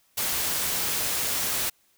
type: noise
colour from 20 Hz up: white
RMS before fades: -27 dBFS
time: 0.17-1.7 s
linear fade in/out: 10 ms
effects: white hiss -65 dBFS RMS until 1.97 s